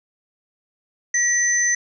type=tone pair together; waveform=sine; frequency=1917 / 6099 Hz; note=A#6 / G8; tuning=+48 / -48 cents; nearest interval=octave + minor sixth; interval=2004 cents; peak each=-19 dBFS; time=1.14-1.75 s; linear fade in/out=5 ms; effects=none